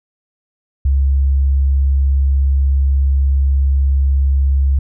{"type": "tone", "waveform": "sine", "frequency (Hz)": 68.3, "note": "C#2", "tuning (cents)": -25, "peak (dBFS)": -10, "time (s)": [0.85, 4.79], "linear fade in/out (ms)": 5, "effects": []}